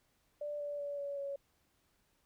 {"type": "tone with pitch steps", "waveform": "sine", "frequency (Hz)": [588, 580.6, 573.2, 566, 558.9], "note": ["D5", "D5", "D5", "C#5", "C#5"], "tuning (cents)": [2, -20, -42, 36, 14], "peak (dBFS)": -37, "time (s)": [0.41, 1.36], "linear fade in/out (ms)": 5, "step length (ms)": 190, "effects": ["pink hiss -75 dBFS RMS until 2.25 s"]}